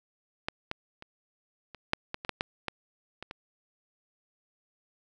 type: clicks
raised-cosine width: 0.3 ms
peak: -14 / -16 / -28 / -28 / -8 / -17 / -22 / -13 / -12 / -15 / -23 / -23 dBFS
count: 12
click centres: 0.485 / 0.714 / 1.024 / 1.747 / 1.934 / 2.144 / 2.249 / 2.293 / 2.409 / 2.683 / 3.226 / 3.311 s
effects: none